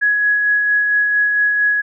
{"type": "tone with tremolo", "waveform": "sine", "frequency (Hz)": 1675, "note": "G#6", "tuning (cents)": 14, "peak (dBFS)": -11, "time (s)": [0.01, 1.82], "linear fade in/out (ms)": 20, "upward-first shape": "sine", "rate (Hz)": 4.4, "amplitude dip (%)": 30, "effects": []}